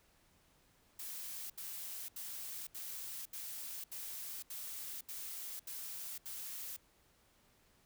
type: noise bursts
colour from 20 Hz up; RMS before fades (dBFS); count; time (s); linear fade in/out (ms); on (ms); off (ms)
blue; -45; 10; 0.99-6.765; 5; 510; 75
effects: pink hiss -70 dBFS RMS until 7.85 s